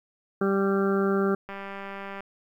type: harmonic tone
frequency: 196 Hz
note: G3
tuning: in tune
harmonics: 1 / 2 / 3 / 4 / 6 / 7 / 8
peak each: -25 / -24 / -35 / -38 / -35 / -33 / -39 dBFS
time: 0.41-1.35 s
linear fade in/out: 5 ms
type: click train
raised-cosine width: 0.5 ms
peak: -23 dBFS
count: 142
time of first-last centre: 1.49-2.206 s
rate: 197 Hz
effects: 10-bit